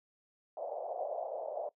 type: band-pass noise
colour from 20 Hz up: pink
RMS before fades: -39 dBFS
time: 0.57-1.69 s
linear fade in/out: 2 ms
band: 540 to 720 Hz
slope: 48 dB/octave
effects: noise-tail reverb RT60 0.1 s tail -19 dB re dry